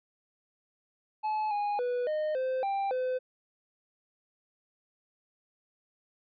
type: tone with pitch steps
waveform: triangle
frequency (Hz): 859 / 824 / 491.5 / 614 / 518 / 789 / 510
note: A5 / G#5 / B4 / D#5 / C5 / G5 / C5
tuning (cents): -42 / -14 / -8 / -23 / -17 / +11 / -44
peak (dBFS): -26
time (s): 1.23-3.19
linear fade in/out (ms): 20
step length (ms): 280
effects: resampled to 11025 Hz